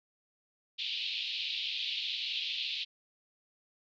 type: band-pass noise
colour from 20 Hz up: white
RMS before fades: -36 dBFS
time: 0.78-2.85 s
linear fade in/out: 20 ms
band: 2600 to 4100 Hz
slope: 48 dB/octave
effects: none